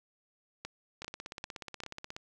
two click trains, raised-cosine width 0.2 ms, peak -22 / -24 dBFS, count 4 / 20, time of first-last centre 0.65-1.836 / 1.02-2.165 s, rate 2.53 / 16.6 Hz, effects none

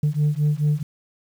sine beating tone pair, 146.83 / 151.43 Hz, D3 / D#3, 0 / -47 cents, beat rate 4.6 Hz, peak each -19 dBFS, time 0.03-0.83 s, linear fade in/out 5 ms, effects tanh soft clip ceiling -14 dBFS + 8-bit

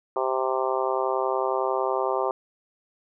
harmonic tone, 130.81 Hz, C3, in tune, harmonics 3 / 4 / 5 / 6 / 7 / 8 / 9, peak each -28 / -29 / -30 / -31 / -31 / -32 / -33 dBFS, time 0.16-2.31 s, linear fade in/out 2 ms, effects none

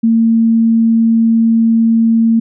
sine tone, 227.2 Hz, A#3, 44 cents flat, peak -7 dBFS, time 0.03-2.4 s, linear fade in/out 10 ms, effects none

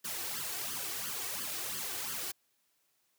white noise with flanger, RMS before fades -38 dBFS, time 0.04-2.32 s, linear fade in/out 10 ms, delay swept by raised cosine 0.62 to 2.72 ms, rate 2.9 Hz, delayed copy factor +0.75, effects white hiss -75 dBFS RMS until 3.18 s + high-pass 100 Hz 12 dB/octave

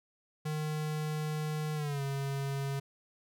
square tone with pitch glide, 153.3 to 138.16 Hz, D#3 to C#3, -25 to -5 cents, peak -33 dBFS, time 0.45-2.8 s, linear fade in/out 10 ms, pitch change -180 cents, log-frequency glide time 1.75-2.02 s, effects none

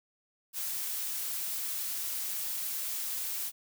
blue noise, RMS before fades -35 dBFS, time 0.53-3.52 s, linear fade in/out 50 ms, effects none

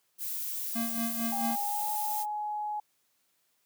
violet noise, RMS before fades -35 dBFS, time 0.18-2.26 s, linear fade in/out 50 ms
square tone with tremolo, 230 Hz, A#3, 23 cents flat, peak -30 dBFS, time 0.75-1.56 s, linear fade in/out 10 ms, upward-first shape sine, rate 4.5 Hz, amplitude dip 70%
sine tone with pitch glide, 804 to 841.1 Hz, G5 to G#5, +44 to +22 cents, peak -31 dBFS, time 1.32-2.8 s, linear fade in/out 5 ms, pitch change +78 cents, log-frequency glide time 1.44-1.88 s
effects white hiss -73 dBFS RMS until 3.65 s + high-pass 100 Hz 12 dB/octave

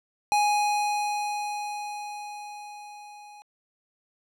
square tone with level ramp, 830.6 Hz, G#5, in tune, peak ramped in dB -20 to -46 dBFS, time 0.32-3.42 s, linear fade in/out 0 ms, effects low-pass 10000 Hz 12 dB/octave

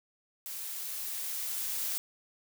blue noise with level ramp, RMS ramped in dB -40 to -33 dBFS, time 0.46-1.98 s, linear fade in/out 0 ms, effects none

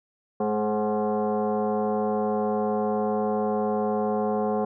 sine tone with frequency modulation, 105.4 Hz, G#2, 26 cents sharp, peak -22 dBFS, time 0.4-4.65 s, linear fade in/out 5 ms, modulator 318 Hz, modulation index 2.3, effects none

